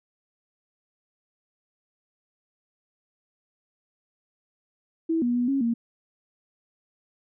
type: tone with pitch steps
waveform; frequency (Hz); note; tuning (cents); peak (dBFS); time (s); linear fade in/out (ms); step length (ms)
sine; 326.3 / 241.6 / 244.1 / 273.9 / 232.9; E4 / B3 / B3 / C#4 / A#3; -18 / -38 / -20 / -21 / -1; -21; 5.09-5.74; 10; 130
effects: none